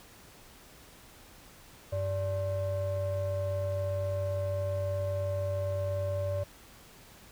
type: ring-modulated tone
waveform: triangle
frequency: 241.8 Hz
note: B3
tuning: 36 cents flat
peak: -24 dBFS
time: 1.92-6.44 s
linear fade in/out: 10 ms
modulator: 338 Hz
effects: pink hiss -54 dBFS RMS until 7.31 s